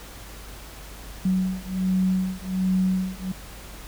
sine beating tone pair, 186 / 187.3 Hz, F#3 / F#3, +9 / +21 cents, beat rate 1.3 Hz, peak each -24 dBFS, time 1.25-3.32 s, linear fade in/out 5 ms, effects added 50 Hz sine -41 dBFS peak until 3.87 s + pink hiss -43 dBFS RMS until 3.87 s

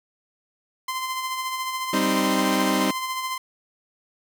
sawtooth tone with tremolo, 1037 Hz, C6, 16 cents flat, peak -21 dBFS, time 0.88-3.38 s, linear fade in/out 5 ms, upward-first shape sine, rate 14 Hz, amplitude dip 40%
sawtooth chord, C minor, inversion second, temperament equal, 196 / 261.6 / 311.1 Hz, G3 / C4 / Eb4, 0 / 0 / 0 cents, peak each -21 dBFS, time 1.93-2.91 s, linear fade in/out 5 ms
effects none

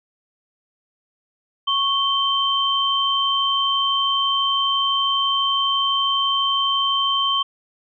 sine tone pair together, 1102 / 3117 Hz, C#6 / G7, -11 / -11 cents, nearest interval octave + tritone, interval 1800 cents, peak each -21 / -19 dBFS, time 1.67-7.43 s, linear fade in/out 10 ms, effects none

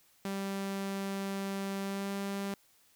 sawtooth tone with pitch glide, 196 to 198.05 Hz, G3 to G3, 0 to +18 cents, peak -30 dBFS, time 0.25-2.54 s, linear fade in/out 2 ms, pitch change +18 cents, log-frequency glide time 1.81-2.11 s, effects white hiss -66 dBFS RMS until 2.95 s

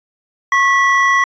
triangle tone pair together, 1094.2 / 1957 Hz, C#6 / B6, -23 / -16 cents, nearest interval minor seventh, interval 1007 cents, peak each -11 dBFS, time 0.52-1.24 s, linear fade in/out 2 ms, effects resampled to 16000 Hz

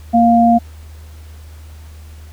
sine tone pair together, 232.4 / 701 Hz, A#3 / F5, -5 / +6 cents, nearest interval octave + perfect fifth, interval 1911 cents, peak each -10 dBFS, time 0.13-0.59 s, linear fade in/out 20 ms, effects added 77 Hz sine -33 dBFS peak until 2.32 s + pink hiss -47 dBFS RMS until 2.32 s

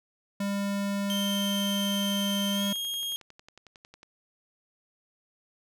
square tone, 200 Hz, G3, 35 cents sharp, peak -28 dBFS, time 0.4-2.73 s, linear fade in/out 5 ms
40% pulse tone with pitch glide, 3136 to 3254 Hz, G7 to G#7, 0 to -36 cents, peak -29 dBFS, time 1.1-3.16 s, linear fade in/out 0 ms, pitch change +64 cents, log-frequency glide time 2.53-2.63 s
click train, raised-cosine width 0.2 ms, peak -32 dBFS, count 24, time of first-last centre 1.94-4.031 s, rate 11 Hz
effects none

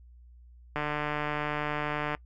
click train, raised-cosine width 0.5 ms, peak -16 dBFS, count 208, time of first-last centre 0.76-2.149 s, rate 149 Hz, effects noise-tail reverb RT60 0.1 s tail -22 dB re dry + added 60 Hz sine -50 dBFS peak until 2.25 s

